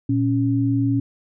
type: tone pair together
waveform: sine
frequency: 116.55 / 277.2 Hz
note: A#2 / C#4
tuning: 0 / 0 cents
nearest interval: octave + minor third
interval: 1500 cents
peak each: -20 / -19 dBFS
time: 0.09-1 s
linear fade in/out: 5 ms
effects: none